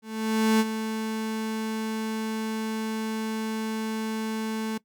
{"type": "tone with ADSR envelope", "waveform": "35% pulse", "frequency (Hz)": 220, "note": "A3", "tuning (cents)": 0, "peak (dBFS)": -16, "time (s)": [0.02, 4.78], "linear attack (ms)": 580, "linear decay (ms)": 38, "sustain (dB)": -10, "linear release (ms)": 8, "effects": ["noise-tail reverb RT60 0.1 s tail -20 dB re dry"]}